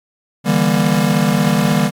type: chord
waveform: square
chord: E half-diminished seventh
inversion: third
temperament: just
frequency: 148.33 / 164.81 / 197.78 / 237.3 Hz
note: D3 / E3 / G3 / Bb3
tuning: +18 / 0 / +16 / +31 cents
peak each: -20 / -19 / -17 / -19 dBFS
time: 0.44-1.91 s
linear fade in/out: 50 ms
effects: AAC 64 kbps